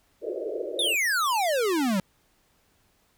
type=band-pass noise; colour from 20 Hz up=pink; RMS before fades=-32 dBFS; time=0.21-0.96 s; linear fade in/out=50 ms; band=330 to 620 Hz; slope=96 dB/octave
type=exponential sweep; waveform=square; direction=down; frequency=3735 to 180 Hz; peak=-23 dBFS; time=0.79-2 s; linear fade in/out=2 ms
effects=pink hiss -66 dBFS RMS until 3.17 s